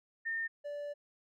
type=tone pair in turn; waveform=sine / triangle; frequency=1818 / 581.6 Hz; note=A#6 / D5; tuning=-44 / -17 cents; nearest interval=octave + minor sixth; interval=1973 cents; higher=first; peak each=-33 / -36 dBFS; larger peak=first; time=0.25-0.48 / 0.64-0.94 s; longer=second; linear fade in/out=20 ms; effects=none